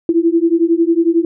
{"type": "beating tone pair", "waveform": "sine", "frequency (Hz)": [329, 340], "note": ["E4", "F4"], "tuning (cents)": [-3, -46], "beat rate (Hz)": 11, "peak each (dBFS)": -13, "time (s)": [0.09, 1.25], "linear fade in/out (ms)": 2, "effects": []}